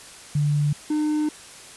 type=tone pair in turn; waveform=sine / triangle; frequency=146.83 / 303.3 Hz; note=D3 / D#4; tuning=0 / -44 cents; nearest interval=octave + minor second; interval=1256 cents; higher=second; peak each=-18 dBFS; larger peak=neither; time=0.35-0.73 / 0.9-1.29 s; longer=second; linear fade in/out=5 ms; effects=white hiss -43 dBFS RMS until 1.76 s + resampled to 24000 Hz